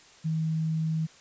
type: tone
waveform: sine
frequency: 159.4 Hz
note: D#3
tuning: 42 cents sharp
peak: -25 dBFS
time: 0.24-1.07 s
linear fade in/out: 20 ms
effects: white hiss -54 dBFS RMS until 1.2 s + resampled to 16000 Hz